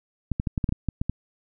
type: clicks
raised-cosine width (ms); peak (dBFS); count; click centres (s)
5; -12; 10; 0.317 / 0.399 / 0.472 / 0.578 / 0.642 / 0.691 / 0.724 / 0.887 / 1.015 / 1.096
effects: none